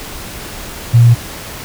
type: tone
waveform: sine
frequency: 118.3 Hz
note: A#2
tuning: 26 cents sharp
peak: -3 dBFS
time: 0.93-1.15 s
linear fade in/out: 20 ms
effects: pink hiss -28 dBFS RMS until 1.64 s